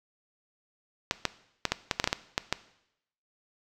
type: clicks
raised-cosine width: 0.2 ms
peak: -7 dBFS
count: 11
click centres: 1.111 / 1.253 / 1.653 / 1.72 / 1.912 / 1.999 / 2.042 / 2.075 / 2.129 / 2.379 / 2.526 s
effects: noise-tail reverb RT60 0.8 s tail -17 dB re dry